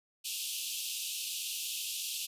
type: high-pass noise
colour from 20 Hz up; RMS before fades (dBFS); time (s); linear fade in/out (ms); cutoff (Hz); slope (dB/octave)
pink; -37; 0.24-2.27; 20; 2600; 96
effects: resampled to 32000 Hz